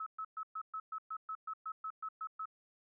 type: tone bursts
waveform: sine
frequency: 1294 Hz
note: E6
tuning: 32 cents flat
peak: -38 dBFS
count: 14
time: 0-2.456 s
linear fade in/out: 5 ms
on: 64 ms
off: 120 ms
effects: none